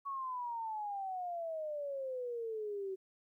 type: exponential sweep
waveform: sine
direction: down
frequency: 1122 to 376.1 Hz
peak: -37 dBFS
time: 0.05-2.96 s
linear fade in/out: 20 ms
effects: 13-bit